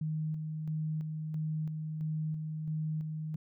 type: tone with tremolo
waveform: sine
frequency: 155.8 Hz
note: D#3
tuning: 3 cents sharp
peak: -31 dBFS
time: 0.01-3.36 s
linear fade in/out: 5 ms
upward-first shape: square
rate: 1.5 Hz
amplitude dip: 35%
effects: none